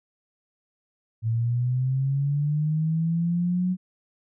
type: linear sweep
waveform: sine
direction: up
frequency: 111.4 to 185 Hz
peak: -21 dBFS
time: 1.22-3.77 s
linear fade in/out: 50 ms
effects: none